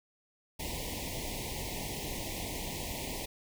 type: band-stop noise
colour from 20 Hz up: pink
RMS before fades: -38 dBFS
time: 0.59-3.26 s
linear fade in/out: 10 ms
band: 1000 to 1900 Hz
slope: 96 dB/octave
effects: none